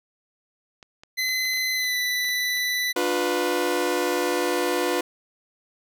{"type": "clicks", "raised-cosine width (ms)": 0.2, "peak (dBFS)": -27, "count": 10, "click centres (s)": [0.828, 1.035, 1.29, 1.453, 1.536, 1.573, 1.843, 2.246, 2.29, 2.572]}
{"type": "tone with pitch glide", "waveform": "25% pulse", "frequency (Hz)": [2034, 1984.1], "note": ["C7", "B6"], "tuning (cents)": [-50, 7], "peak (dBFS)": -19, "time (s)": [1.17, 2.93], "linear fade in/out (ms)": 20, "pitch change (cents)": -43, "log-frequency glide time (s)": [1.74, 1.96]}
{"type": "chord", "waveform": "sawtooth", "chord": "B diminished", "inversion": "first", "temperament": "just", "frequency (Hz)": [296.3, 355.6, 493.9], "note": ["D4", "F4", "B4"], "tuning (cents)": [15, 31, 0], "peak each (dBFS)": [-25, -21, -22], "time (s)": [2.96, 5.01], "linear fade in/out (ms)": 5}
{"effects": []}